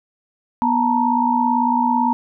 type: tone cluster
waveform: sine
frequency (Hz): 244.5 / 886 / 944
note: B3 / A5 / A#5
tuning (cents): -17 / +12 / +22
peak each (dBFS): -19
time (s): 0.62-2.13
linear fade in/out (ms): 0
effects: none